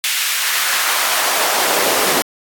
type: noise with high-pass filter sweep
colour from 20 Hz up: pink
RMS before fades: -17 dBFS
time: 0.04-2.22 s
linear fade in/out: 0 ms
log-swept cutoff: 2400 to 350 Hz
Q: 1.1
effects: AAC 64 kbps